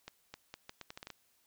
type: accelerating click train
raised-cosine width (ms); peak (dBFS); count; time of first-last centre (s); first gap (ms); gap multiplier
0.2; -27; 10; 0.08-1.103; 260; 0.77
effects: white hiss -72 dBFS RMS until 1.46 s